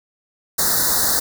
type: band-stop noise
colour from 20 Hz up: white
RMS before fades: -18 dBFS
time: 0.58-1.2 s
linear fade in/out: 10 ms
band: 1900 to 3800 Hz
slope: 96 dB/octave
effects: none